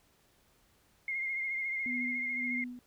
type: tone with vibrato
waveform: sine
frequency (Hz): 2128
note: C7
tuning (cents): +29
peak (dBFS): -32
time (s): 1.08-2.64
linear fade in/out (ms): 2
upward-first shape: sine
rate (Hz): 14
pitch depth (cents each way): 35
type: tone with tremolo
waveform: sine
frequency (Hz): 246.7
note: B3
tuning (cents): -2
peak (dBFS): -35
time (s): 1.86-2.79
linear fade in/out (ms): 0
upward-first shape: sine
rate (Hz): 1.8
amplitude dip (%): 75
effects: pink hiss -68 dBFS RMS until 2.86 s